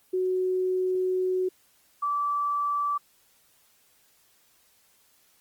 sine tone pair in turn, 370 / 1159.8 Hz, F#4 / D6, 0 / -22 cents, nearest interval octave + minor sixth, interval 1978 cents, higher second, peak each -23 / -24 dBFS, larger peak first, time 0.13-1.49 / 2.02-2.98 s, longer first, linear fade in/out 10 ms, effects white hiss -63 dBFS RMS until 5.4 s + Opus 24 kbps

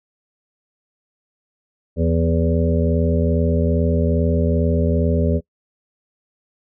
harmonic tone with a mistuned harmonic, 82.41 Hz, E2, in tune, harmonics 1 / 2 / 3 / 5 / 6 / 7, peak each -18 / -21 / -23 / -25 / -26 / -26 dBFS, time 1.96-5.41 s, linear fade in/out 50 ms, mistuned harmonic 2, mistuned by +50 cents, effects noise-tail reverb RT60 0.1 s tail -24 dB re dry

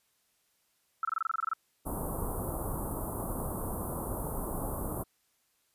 sine tone bursts, 1318.5 Hz, E6, in tune, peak -27 dBFS, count 12, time 1.03-1.534 s, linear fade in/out 2 ms, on 20 ms, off 24 ms
pink band-stop noise, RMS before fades -35 dBFS, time 1.85-5.04 s, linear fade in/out 20 ms, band 1200 to 9600 Hz, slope 48 dB/octave
effects white hiss -73 dBFS RMS until 5.74 s + resampled to 32000 Hz

